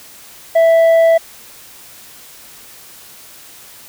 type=tone with tanh clipping; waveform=triangle; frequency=659.3 Hz; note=E5; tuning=in tune; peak=-8 dBFS; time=0.55-1.18 s; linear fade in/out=10 ms; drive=9 dB; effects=white hiss -39 dBFS RMS until 3.88 s